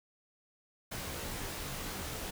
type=noise with comb filter; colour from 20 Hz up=pink; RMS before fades=-40 dBFS; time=0.91-2.31 s; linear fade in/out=10 ms; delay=19 ms; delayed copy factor=-0.6; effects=none

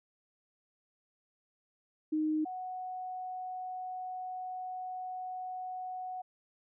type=tone pair in turn; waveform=sine; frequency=309.5 / 738.9 Hz; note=D#4 / F#5; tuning=-9 / -3 cents; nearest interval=octave + minor third; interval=1506 cents; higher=second; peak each=-28 / -37 dBFS; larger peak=first; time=2.12-2.45 / 2.45-6.22 s; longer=second; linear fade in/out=10 ms; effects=none

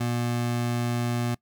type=tone; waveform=25% pulse; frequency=120 Hz; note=B2; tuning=49 cents flat; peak=-21 dBFS; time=0-1.35 s; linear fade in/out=10 ms; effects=noise-tail reverb RT60 0.1 s tail -22 dB re dry

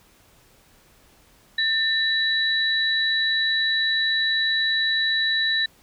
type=tone pair together; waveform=sine; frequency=1795 / 3926 Hz; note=A6 / B7; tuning=+34 / -11 cents; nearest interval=octave + major second; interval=1355 cents; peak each=-22 dBFS; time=1.58-5.66 s; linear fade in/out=5 ms; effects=pink hiss -56 dBFS RMS until 5.82 s

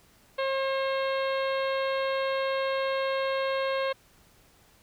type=harmonic tone with a mistuned harmonic; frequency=537 Hz; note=C5; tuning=45 cents sharp; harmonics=1 / 2 / 3 / 4 / 5 / 6 / 7 / 8; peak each=-27 / -33 / -37 / -39 / -41 / -43 / -44 / -45 dBFS; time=0.38-3.93 s; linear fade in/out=10 ms; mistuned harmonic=8; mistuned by=-23 cents; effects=pink hiss -60 dBFS RMS until 4.82 s

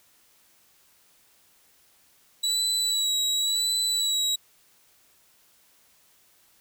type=tone with vibrato; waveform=30% pulse; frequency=3922 Hz; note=B7; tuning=13 cents flat; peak=-20 dBFS; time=2.43-4.36 s; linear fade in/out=10 ms; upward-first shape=sine; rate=0.93 Hz; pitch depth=30 cents each way; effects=white hiss -61 dBFS RMS until 6.6 s

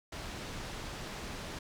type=low-pass noise; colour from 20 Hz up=pink; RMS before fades=-42 dBFS; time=0.12-1.59 s; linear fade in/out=5 ms; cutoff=6300 Hz; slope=12 dB/octave; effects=none

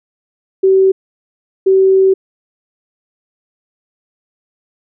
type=tone pair in turn; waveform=sine; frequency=382.6 / 382.6 Hz; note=G4 / G4; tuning=-42 / -42 cents; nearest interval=unison; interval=0 cents; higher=neither; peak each=-6 dBFS; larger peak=neither; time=0.63-0.92 / 1.66-2.14 s; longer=second; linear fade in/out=10 ms; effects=none

